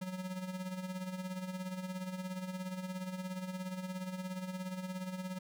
square tone with tremolo, 185 Hz, F#3, in tune, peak -37 dBFS, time 0.01-5.39 s, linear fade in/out 10 ms, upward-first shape sine, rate 17 Hz, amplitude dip 60%, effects none

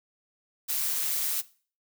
blue noise with amplitude modulation, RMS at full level -27 dBFS, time 0.68-1.42 s, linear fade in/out 20 ms, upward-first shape sine, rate 148 Hz, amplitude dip 40%, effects noise-tail reverb RT60 0.4 s tail -18 dB re dry

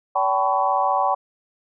sine tone cluster, 572 / 771 / 866 / 1000 / 1121 Hz, D5 / G5 / A5 / B5 / C#6, -46 / -29 / -28 / +21 / +19 cents, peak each -26 / -21 / -26 / -23 / -25 dBFS, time 0.15-1.15 s, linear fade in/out 10 ms, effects none

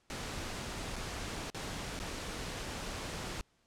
pink noise with dropouts, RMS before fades -40 dBFS, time 0.1-3.41 s, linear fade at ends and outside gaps 0 ms, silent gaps 0.959-0.964 / 1.501-1.546 / 1.991-2 s, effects pink hiss -72 dBFS RMS until 3.66 s + low-pass 8000 Hz 12 dB/octave

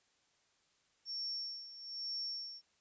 sine tone with tremolo, 5470 Hz, F8, 37 cents flat, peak -37 dBFS, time 1.05-2.62 s, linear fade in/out 50 ms, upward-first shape sine, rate 1.1 Hz, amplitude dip 75%, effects white hiss -74 dBFS RMS until 2.8 s + resampled to 16000 Hz

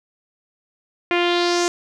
sawtooth tone with low-pass filter sweep, 349.2 Hz, F4, in tune, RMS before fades -19 dBFS, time 1.11-1.68 s, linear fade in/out 0 ms, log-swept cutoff 2400 to 7000 Hz, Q 3.1, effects none

